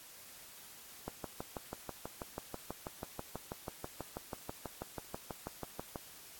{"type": "click train", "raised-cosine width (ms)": 1, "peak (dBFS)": -25, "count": 31, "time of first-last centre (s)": [1.08, 5.958], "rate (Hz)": 6.15, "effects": ["white hiss -54 dBFS RMS until 6.39 s", "AAC 64 kbps"]}